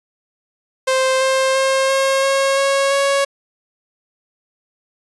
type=tone with pitch steps; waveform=sawtooth; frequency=523.3 / 528.5 / 533.7 / 538.9 / 544.3 / 549.6 / 555.1 Hz; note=C5 / C5 / C5 / C#5 / C#5 / C#5 / C#5; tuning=0 / +17 / +34 / -49 / -32 / -15 / +2 cents; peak=-10 dBFS; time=0.87-3.25 s; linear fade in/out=10 ms; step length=340 ms; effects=resampled to 24000 Hz